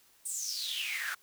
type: noise with high-pass filter sweep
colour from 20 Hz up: pink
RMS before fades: -36 dBFS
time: 0.25-1.15 s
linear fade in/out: 10 ms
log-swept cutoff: 8900 to 1400 Hz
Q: 9
effects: white hiss -64 dBFS RMS until 1.22 s